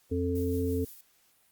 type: harmonic tone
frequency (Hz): 88.3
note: F2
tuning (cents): +20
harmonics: 1 / 3 / 5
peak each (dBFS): -31 / -31 / -31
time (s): 0.11-0.85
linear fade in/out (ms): 10
type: noise with tremolo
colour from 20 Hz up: violet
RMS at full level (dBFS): -46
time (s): 0.35-1.01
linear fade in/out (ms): 5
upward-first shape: sine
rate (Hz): 6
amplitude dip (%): 45
effects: white hiss -66 dBFS RMS until 1.51 s + Opus 48 kbps